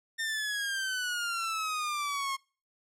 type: exponential sweep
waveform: sawtooth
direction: down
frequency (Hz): 1822 to 1075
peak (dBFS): -27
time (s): 0.18-2.37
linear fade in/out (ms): 20
effects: noise-tail reverb RT60 0.4 s tail -26 dB re dry + low-pass 11000 Hz 12 dB/octave

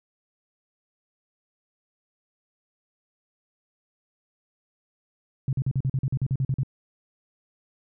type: tone bursts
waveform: sine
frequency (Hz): 132.6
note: C3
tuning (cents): +23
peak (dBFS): -21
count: 13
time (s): 5.48-6.633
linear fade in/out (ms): 2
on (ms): 49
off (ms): 43
effects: none

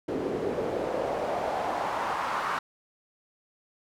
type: noise with band-pass filter sweep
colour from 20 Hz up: pink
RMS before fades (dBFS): -30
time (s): 0.08-2.59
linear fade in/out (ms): 5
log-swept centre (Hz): 350 to 1200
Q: 2.7
effects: none

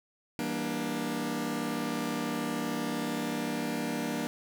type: chord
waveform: sawtooth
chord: E half-diminished seventh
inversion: none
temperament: just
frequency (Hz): 164.81 / 197.78 / 237.3 / 296.7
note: E3 / G3 / Bb3 / D4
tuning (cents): 0 / +16 / +31 / +18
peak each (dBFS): -36 / -35 / -30 / -31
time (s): 0.39-4.27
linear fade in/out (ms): 0
effects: none

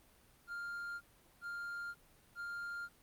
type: tone bursts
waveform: triangle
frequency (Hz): 1400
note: F6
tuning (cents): +4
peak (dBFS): -39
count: 3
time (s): 0.47-2.89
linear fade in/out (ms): 50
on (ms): 540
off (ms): 400
effects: pink hiss -66 dBFS RMS until 3.02 s + Opus 32 kbps

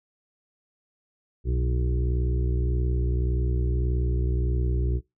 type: harmonic tone with a mistuned harmonic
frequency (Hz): 61.74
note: B1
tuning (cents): 0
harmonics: 1 / 2 / 3 / 5 / 6 / 7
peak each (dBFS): -23 / -29 / -39 / -39 / -35 / -43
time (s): 1.44-5.01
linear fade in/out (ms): 50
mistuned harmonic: 1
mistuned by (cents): +77
effects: noise-tail reverb RT60 0.2 s tail -22 dB re dry

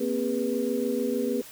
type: tone cluster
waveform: sine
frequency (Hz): 235.8 / 262.4 / 408.3 / 489.3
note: A#3 / C4 / G#4 / B4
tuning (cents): +20 / +5 / -29 / -16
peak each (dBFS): -30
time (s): 0-1.42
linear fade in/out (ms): 10
effects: white hiss -46 dBFS RMS until 1.51 s

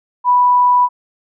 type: tone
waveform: sine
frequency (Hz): 986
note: B5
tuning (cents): -3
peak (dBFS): -8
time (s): 0.24-0.89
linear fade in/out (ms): 50
effects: none

